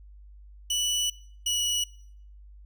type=tone pair in turn; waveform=25% pulse; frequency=2960 / 2933 Hz; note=F#7 / F#7; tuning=0 / -16 cents; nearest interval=unison; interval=16 cents; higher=first; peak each=-21 dBFS; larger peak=neither; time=0.7-1.1 / 1.46-1.84 s; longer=first; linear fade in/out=5 ms; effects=noise-tail reverb RT60 0.6 s tail -22 dB re dry + added 50 Hz sine -46 dBFS peak until 2.65 s

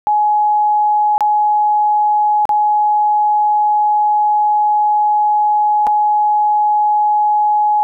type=tone with dropouts; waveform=sine; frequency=841 Hz; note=G#5; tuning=22 cents sharp; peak=-10 dBFS; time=0.07-7.83 s; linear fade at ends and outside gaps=0 ms; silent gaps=1.18-1.207 / 2.454-2.492 / 5.868-5.872 s; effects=none

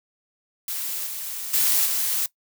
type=noise with level steps; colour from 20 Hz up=blue; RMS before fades=-29 / -32 / -20 / -24 dBFS; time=0.68-2.26 s; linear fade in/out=2 ms; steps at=1.06 / 1.53 / 1.85 s; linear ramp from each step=10 ms; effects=noise-tail reverb RT60 0.1 s tail -19 dB re dry

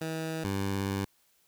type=tone pair in turn; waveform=15% pulse; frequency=160.5 / 98.18 Hz; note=E3 / G2; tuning=-46 / +3 cents; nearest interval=major sixth; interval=851 cents; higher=first; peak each=-26 / -23 dBFS; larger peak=second; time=0.01-0.44 / 0.44-1.05 s; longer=second; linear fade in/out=5 ms; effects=white hiss -68 dBFS RMS until 1.47 s

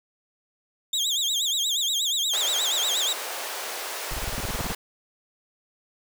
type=tone with vibrato; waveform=30% pulse; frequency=3520 Hz; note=A7; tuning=in tune; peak=-20 dBFS; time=0.93-3.13 s; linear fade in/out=5 ms; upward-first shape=sine; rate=8.4 Hz; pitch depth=180 cents each way
type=high-pass noise; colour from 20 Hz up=pink; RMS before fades=-33 dBFS; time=2.33-4.75 s; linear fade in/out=5 ms; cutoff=470 Hz; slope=24 dB/octave
type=noise bursts; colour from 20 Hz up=brown; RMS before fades=-29 dBFS; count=12; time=4.11-4.724 s; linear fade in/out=5 ms; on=31 ms; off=22 ms
effects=none

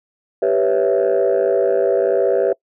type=chord; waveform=sine; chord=C# half-diminished seventh; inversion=second; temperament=equal; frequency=392 / 493.9 / 554.4 / 659.3 Hz; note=G4 / B4 / C#5 / E5; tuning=0 / 0 / 0 / 0 cents; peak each=-17 / -17 / -18 / -19 dBFS; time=0.42-2.53 s; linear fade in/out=5 ms; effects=noise-tail reverb RT60 0.1 s tail -25 dB re dry + tanh soft clip ceiling -8 dBFS

